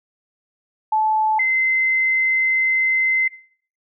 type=tone pair in turn; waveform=sine; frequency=868 / 2064 Hz; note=A5 / C7; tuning=-24 / -24 cents; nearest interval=octave + minor third; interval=1500 cents; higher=second; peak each=-15 dBFS; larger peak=neither; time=0.92-1.39 / 1.39-3.28 s; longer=second; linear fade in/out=5 ms; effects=noise-tail reverb RT60 0.5 s tail -18 dB re dry